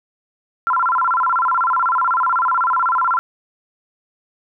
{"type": "tone with vibrato", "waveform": "sine", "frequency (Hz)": 1177, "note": "D6", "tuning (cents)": 3, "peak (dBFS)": -14, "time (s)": [0.67, 3.19], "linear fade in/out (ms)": 0, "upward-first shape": "square", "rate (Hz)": 16, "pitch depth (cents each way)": 260, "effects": []}